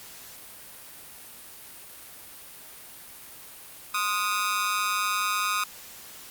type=tone with amplitude modulation; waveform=sawtooth; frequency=1244.5 Hz; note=D#6; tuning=in tune; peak=-17 dBFS; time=3.94-5.64 s; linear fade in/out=5 ms; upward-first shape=sine; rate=196 Hz; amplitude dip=90%; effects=white hiss -45 dBFS RMS until 6.3 s + Opus 48 kbps